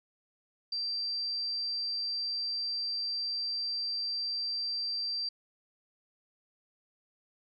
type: tone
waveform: sine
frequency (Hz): 4699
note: D8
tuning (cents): 0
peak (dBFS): -31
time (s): 0.72-5.29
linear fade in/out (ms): 5
effects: none